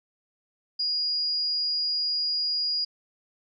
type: tone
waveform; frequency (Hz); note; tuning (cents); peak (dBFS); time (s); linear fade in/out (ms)
sine; 4871; D#8; -38; -24; 0.79-2.85; 10
effects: none